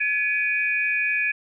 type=tone cluster; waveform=sine; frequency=1700 / 2296 / 2476 Hz; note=G#6 / D7 / D#7; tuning=+40 / -40 / -9 cents; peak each=-25 / -28 / -23 dBFS; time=0-1.32 s; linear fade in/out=10 ms; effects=none